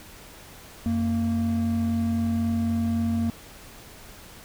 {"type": "tone pair together", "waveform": "triangle", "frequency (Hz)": [91.28, 230], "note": ["F#2", "A#3"], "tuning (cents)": [-23, -23], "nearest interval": "octave + major third", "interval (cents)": 1600, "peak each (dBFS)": [-26, -21], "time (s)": [0.86, 3.3], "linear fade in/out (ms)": 0, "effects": ["pink hiss -46 dBFS RMS until 4.44 s"]}